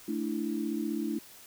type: chord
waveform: sine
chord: A suspended fourth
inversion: none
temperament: equal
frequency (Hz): 220 / 293.7 / 329.6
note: A3 / D4 / E4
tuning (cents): 0 / 0 / 0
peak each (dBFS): -34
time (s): 0.08-1.19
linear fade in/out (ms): 5
effects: white hiss -52 dBFS RMS until 1.46 s